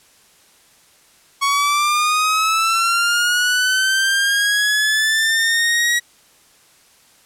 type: linear sweep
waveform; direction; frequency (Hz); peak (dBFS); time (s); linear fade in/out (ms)
sawtooth; up; 1108.7 to 1916; -11; 1.41-6; 20
effects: white hiss -52 dBFS RMS until 7.25 s + low-pass 11000 Hz 12 dB/octave